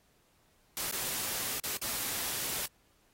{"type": "noise with dropouts", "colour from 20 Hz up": "white", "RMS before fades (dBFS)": -35, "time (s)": [0.77, 2.66], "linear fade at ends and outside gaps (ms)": 2, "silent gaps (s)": [[0.913, 0.923], [1.6, 1.637], [1.771, 1.816]], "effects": ["pink hiss -69 dBFS RMS until 3.13 s", "AAC 48 kbps"]}